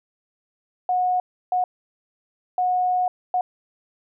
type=tone bursts at uneven times; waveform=sine; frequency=729 Hz; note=F#5; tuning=26 cents flat; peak=-18 dBFS; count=4; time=0.89-1.2 / 1.52-1.64 / 2.58-3.08 / 3.34-3.41 s; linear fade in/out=2 ms; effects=none